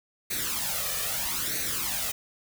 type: noise with flanger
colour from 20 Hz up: white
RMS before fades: -30 dBFS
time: 0.3-2.12 s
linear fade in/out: 10 ms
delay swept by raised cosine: 0.48 to 1.68 ms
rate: 0.78 Hz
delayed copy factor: +0.7
effects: none